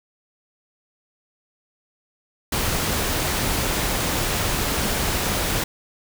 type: noise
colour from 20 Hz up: pink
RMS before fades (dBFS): -23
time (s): 2.52-5.64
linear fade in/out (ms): 5
effects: none